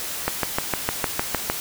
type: click train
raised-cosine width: 0.5 ms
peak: -5 dBFS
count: 9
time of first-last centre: 0.28-1.5 s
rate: 6.56 Hz
effects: white hiss -30 dBFS RMS until 1.6 s